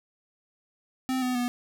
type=tone with pitch steps; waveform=square; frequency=259.2 / 251.7 / 244.4 Hz; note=C4 / B3 / B3; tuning=-16 / +33 / -18 cents; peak=-26 dBFS; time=1.09-1.48 s; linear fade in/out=0 ms; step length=130 ms; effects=none